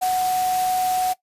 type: tone in noise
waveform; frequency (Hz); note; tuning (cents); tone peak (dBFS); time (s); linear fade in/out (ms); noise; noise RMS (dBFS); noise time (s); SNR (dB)
sine; 740; F#5; 0; -18; 0.01-1.14; 20; white; -31; 0.01-1.14; +10
effects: noise-tail reverb RT60 0.1 s tail -18 dB re dry + resampled to 32000 Hz